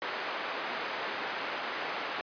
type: band-pass noise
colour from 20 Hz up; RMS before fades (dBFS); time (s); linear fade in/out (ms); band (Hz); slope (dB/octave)
white; -36; 0.02-2.21; 0; 380 to 1900; 12
effects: resampled to 11025 Hz